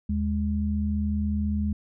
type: tone pair together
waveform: sine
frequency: 77.8 / 207.7 Hz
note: D#2 / G#3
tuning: 0 / 0 cents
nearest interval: octave + perfect fourth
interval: 1700 cents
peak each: -26 dBFS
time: 0.09-1.73 s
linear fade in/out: 5 ms
effects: none